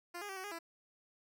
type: tone with pitch steps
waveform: 10% pulse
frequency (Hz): 348.5 / 410.6 / 385.8 / 375.5 / 410.5 / 333.6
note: F4 / G#4 / G4 / F#4 / G#4 / E4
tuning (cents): -4 / -20 / -28 / +26 / -20 / +21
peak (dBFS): -34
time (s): 0.14-0.59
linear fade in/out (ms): 10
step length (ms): 75
effects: none